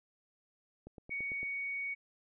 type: click train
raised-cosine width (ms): 2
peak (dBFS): -35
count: 6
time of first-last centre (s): 0.87-1.431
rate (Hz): 8.92
type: tone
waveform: sine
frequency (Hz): 2235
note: C#7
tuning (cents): +14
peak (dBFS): -35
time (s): 1.1-1.95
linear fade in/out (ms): 20
effects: none